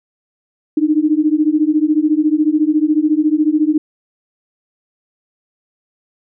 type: beating tone pair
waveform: sine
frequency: 299.3 / 313.3 Hz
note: D4 / D#4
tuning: +33 / +12 cents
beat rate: 14 Hz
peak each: -14 dBFS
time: 0.77-3.78 s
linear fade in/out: 5 ms
effects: none